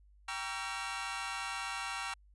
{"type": "chord", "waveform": "20% pulse", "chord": "G diminished seventh", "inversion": "none", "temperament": "just", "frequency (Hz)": [784, 940.8, 1128.9, 1354.7], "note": ["G5", "Bb5", "Db6", "Fb6"], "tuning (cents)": [0, 16, 31, 47], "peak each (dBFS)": [-38, -38, -39, -36], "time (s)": [0.28, 2.14], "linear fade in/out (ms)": 5, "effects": ["added 50 Hz sine -59 dBFS peak until 2.34 s", "resampled to 22050 Hz"]}